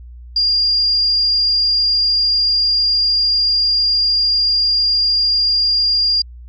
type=tone; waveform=sine; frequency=4809 Hz; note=D8; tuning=40 cents sharp; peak=-12 dBFS; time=0.36-6.22 s; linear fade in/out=5 ms; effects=added 60 Hz sine -33 dBFS peak until 6.48 s